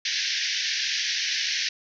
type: band-pass noise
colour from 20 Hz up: white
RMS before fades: -27 dBFS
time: 0.05-1.69 s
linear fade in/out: 5 ms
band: 1600 to 6000 Hz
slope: 96 dB/octave
effects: none